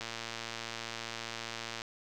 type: click train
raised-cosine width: 0.2 ms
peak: -21 dBFS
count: 209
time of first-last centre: 0.01-1.819 s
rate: 115 Hz
effects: none